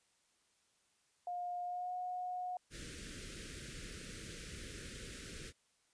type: tone with pitch glide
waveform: sine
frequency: 711 to 725.9 Hz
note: F5 to F#5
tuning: +31 to -33 cents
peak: -38 dBFS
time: 1.27-2.57 s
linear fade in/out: 2 ms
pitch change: +36 cents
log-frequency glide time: 1.64-1.93 s
type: band-stop noise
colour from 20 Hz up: pink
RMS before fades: -48 dBFS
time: 2.7-5.53 s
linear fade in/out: 50 ms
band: 520 to 1400 Hz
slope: 48 dB/octave
effects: white hiss -75 dBFS RMS until 5.93 s + resampled to 22050 Hz